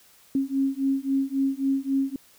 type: beating tone pair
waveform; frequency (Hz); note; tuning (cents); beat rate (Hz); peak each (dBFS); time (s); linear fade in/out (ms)
sine; 269.6 / 273.3; C#4 / C#4; -48 / -24; 3.7; -25; 0.35-2.16; 2
effects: white hiss -56 dBFS RMS until 2.38 s